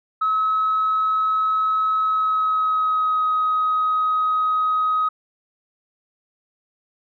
sine tone with pitch glide, 1286 to 1261 Hz, E6 to D#6, -43 to +23 cents, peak -16 dBFS, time 0.21-5.09 s, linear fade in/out 10 ms, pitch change -34 cents, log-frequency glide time 1.99-3.26 s, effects tanh soft clip ceiling -13 dBFS

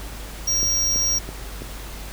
square tone, 5640 Hz, F8, 16 cents sharp, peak -19 dBFS, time 0.47-1.19 s, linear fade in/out 10 ms
click train, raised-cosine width 2 ms, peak -19 dBFS, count 4, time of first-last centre 0.63-1.62 s, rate 3.03 Hz
effects added 50 Hz sine -34 dBFS peak until 2.12 s + pink hiss -38 dBFS RMS until 2.12 s

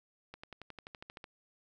accelerating click train, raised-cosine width 0.3 ms, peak -30 dBFS, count 12, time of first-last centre 0.34-1.242 s, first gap 95 ms, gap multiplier 0.97, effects none

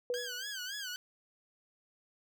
sine tone with exponential decay, 489.1 Hz, B4, 17 cents flat, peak -29 dBFS, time 0.1-0.5 s, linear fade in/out 1 ms, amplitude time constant 85 ms
15% pulse tone with vibrato, 1568 Hz, G6, in tune, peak -32 dBFS, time 0.14-0.96 s, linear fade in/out 0 ms, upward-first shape sine, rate 3.6 Hz, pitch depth 130 cents each way
effects none

